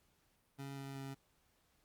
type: tone with pitch steps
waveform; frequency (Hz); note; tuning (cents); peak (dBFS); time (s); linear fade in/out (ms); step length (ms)
25% pulse; 138.1 / 137.15 / 136.2; C#3 / C#3 / C#3; -6 / -18 / -30; -40; 0.58-1.15; 20; 190
effects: pink hiss -75 dBFS RMS until 1.84 s + Opus 48 kbps